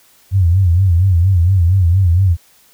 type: tone with vibrato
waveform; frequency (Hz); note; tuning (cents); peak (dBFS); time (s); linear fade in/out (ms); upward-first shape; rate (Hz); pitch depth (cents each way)
sine; 90.4; F#2; -40; -8; 0.31-2.37; 50; sine; 4.3; 140
effects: white hiss -50 dBFS RMS until 2.73 s